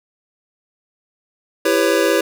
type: chord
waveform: square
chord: C# half-diminished seventh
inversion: first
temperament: just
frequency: 332.6 / 399.1 / 498.9 / 554.4 Hz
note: E4 / G4 / B4 / C#5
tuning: +16 / +31 / +17 / 0 cents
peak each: -20 dBFS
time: 1.65-2.21 s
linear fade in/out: 5 ms
effects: none